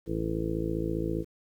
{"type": "harmonic tone", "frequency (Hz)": 55, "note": "A1", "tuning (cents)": 0, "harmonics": [1, 2, 3, 4, 5, 6, 7, 8, 9], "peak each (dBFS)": [-36, -38, -35, -42, -40, -32, -43, -36, -39], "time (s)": [0.06, 1.25], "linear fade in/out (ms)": 50, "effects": ["10-bit"]}